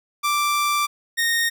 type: tone pair in turn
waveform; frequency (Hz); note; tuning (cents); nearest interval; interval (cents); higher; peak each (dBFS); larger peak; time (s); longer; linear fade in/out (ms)
sawtooth; 1174.7 / 1852.4; D6 / A#6; 0 / -11; minor sixth; 789; second; -15; neither; 0.23-0.87 / 1.17-1.5; first; 20
effects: none